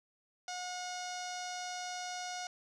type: tone with low-pass filter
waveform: sawtooth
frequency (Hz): 724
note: F#5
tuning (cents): -38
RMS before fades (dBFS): -41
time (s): 0.48-2.47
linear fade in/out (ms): 2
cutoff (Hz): 5900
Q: 3.7
effects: none